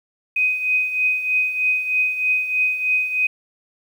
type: tone with tremolo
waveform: sine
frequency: 2507 Hz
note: D#7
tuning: 12 cents sharp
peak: -14 dBFS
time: 0.36-3.27 s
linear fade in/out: 5 ms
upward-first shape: triangle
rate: 3.2 Hz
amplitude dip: 70%
effects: 8-bit